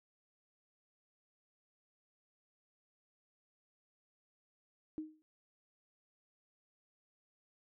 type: tone with exponential decay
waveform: sine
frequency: 311.1 Hz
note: D#4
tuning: in tune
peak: -35 dBFS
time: 4.98-5.22 s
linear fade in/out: 0 ms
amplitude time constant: 52 ms
effects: none